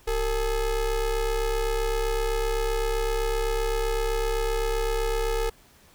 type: ring-modulated tone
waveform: square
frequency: 211.1 Hz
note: G#3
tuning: 29 cents sharp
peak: -21 dBFS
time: 0.07-5.5 s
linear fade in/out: 10 ms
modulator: 245 Hz
effects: pink hiss -56 dBFS RMS until 5.94 s